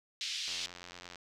pink band-pass noise, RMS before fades -38 dBFS, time 0.21-0.66 s, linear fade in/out 0 ms, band 2800 to 5600 Hz, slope 24 dB/octave
click train, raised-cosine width 0.2 ms, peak -29 dBFS, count 61, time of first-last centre 0.48-1.157 s, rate 88.6 Hz
effects none

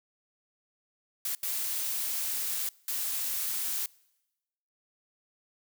blue noise bursts at uneven times, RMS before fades -32 dBFS, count 3, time 1.25-1.35 / 1.43-2.69 / 2.88-3.86 s, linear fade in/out 2 ms, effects noise-tail reverb RT60 1.0 s tail -25 dB re dry

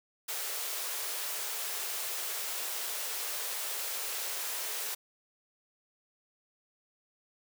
white high-pass noise, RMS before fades -36 dBFS, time 0.28-4.95 s, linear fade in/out 10 ms, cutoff 370 Hz, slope 96 dB/octave, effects none

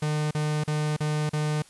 45% pulse tone bursts, 151.4 Hz, D#3, 47 cents flat, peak -24 dBFS, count 5, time 0.02-1.622 s, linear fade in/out 5 ms, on 290 ms, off 38 ms, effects white hiss -54 dBFS RMS until 1.69 s + resampled to 24000 Hz

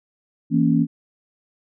sine chord, A# diminished, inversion second, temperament equal, 164.81 / 233.1 / 277.2 Hz, E3 / A#3 / C#4, 0 / 0 / 0 cents, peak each -19 dBFS, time 0.5-0.87 s, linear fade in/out 50 ms, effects none

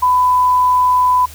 sine tone, 1000 Hz, B5, 21 cents sharp, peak -9 dBFS, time 0.02-1.26 s, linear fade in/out 10 ms, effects added 76 Hz sine -36 dBFS peak until 1.34 s + white hiss -38 dBFS RMS until 1.34 s

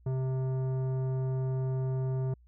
sine tone with tanh clipping, 130.81 Hz, C3, in tune, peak -30 dBFS, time 0.06-2.34 s, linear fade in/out 5 ms, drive 13 dB, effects added 60 Hz sine -56 dBFS peak until 2.47 s

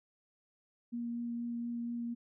sine tone with vibrato, 236.4 Hz, A#3, 24 cents sharp, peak -35 dBFS, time 0.92-2.15 s, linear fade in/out 20 ms, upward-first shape triangle, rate 4.2 Hz, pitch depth 10 cents each way, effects none

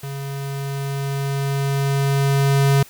square tone with level ramp, 138.59 Hz, C#3, in tune, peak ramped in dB -28 to -13 dBFS, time 0.03-2.83 s, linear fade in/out 5 ms, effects white hiss -45 dBFS RMS until 2.89 s

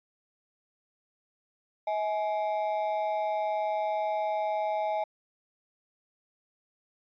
triangle ring-modulated tone, 740 Hz, F#5, in tune, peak -22 dBFS, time 1.87-5.04 s, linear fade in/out 5 ms, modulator 99.5 Hz, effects resampled to 11025 Hz

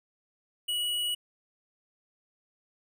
sine tone with hard clipping, 2923 Hz, F#7, 22 cents flat, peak -29 dBFS, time 0.68-1.15 s, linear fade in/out 10 ms, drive 14 dB, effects none

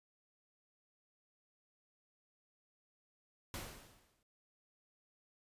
pink noise with exponential decay, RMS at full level -42 dBFS, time 3.54-4.23 s, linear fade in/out 1 ms, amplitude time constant 150 ms, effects resampled to 32000 Hz

